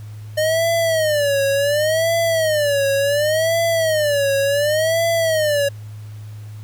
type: tone with vibrato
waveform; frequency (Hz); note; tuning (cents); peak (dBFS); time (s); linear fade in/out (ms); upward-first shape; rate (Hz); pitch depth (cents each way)
square; 608; D#5; -40; -16; 0.37-5.69; 10; sine; 0.69; 170
effects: added 106 Hz sine -31 dBFS peak until 6.63 s + pink hiss -50 dBFS RMS until 6.63 s